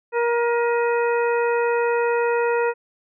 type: harmonic tone with a mistuned harmonic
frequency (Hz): 472.6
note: A#4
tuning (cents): +24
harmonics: 1 / 2 / 3 / 4 / 5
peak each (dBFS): -19 / -25 / -29 / -31 / -33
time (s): 0.12-2.74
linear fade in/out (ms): 50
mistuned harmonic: 5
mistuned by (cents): +98
effects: none